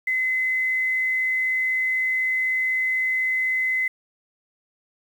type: tone with quantisation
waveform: sine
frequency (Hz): 2039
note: C7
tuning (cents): -45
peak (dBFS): -20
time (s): 0.07-3.88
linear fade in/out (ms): 5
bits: 8
effects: none